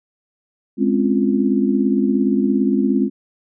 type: chord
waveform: sine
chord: Db major seventh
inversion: second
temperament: just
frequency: 207.9 / 259.9 / 277.2 / 346.5 Hz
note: Ab3 / C4 / Db4 / F4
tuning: +2 / -11 / 0 / -14 cents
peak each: -18 / -18 / -22 / -22 dBFS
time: 0.77-3.1 s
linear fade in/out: 50 ms
effects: none